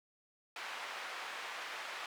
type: band-pass noise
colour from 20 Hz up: white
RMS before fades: -44 dBFS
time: 0.56-2.06 s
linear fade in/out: 2 ms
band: 730 to 2200 Hz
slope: 12 dB/octave
effects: none